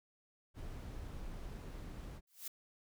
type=noise; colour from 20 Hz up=brown; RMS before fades=-46 dBFS; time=0.54-2.21 s; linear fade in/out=50 ms
type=noise with exponential growth; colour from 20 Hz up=blue; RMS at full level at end=-40 dBFS; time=2.27-2.48 s; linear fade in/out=5 ms; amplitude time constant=45 ms
effects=none